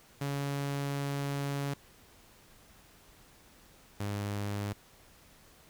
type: tone pair in turn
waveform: sawtooth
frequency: 140.8 / 102.16 Hz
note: C#3 / G#2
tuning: +27 / -28 cents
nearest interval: tritone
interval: 555 cents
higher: first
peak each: -28 / -29 dBFS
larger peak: first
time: 0.21-1.74 / 4-4.73 s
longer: first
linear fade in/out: 5 ms
effects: pink hiss -59 dBFS RMS until 5.69 s